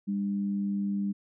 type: tone pair together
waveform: sine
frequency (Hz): 200.1 / 299.8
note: G3 / D4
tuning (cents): +36 / +36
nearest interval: perfect fifth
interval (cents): 700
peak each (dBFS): -27 / -39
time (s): 0.07-1.13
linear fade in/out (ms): 20
effects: none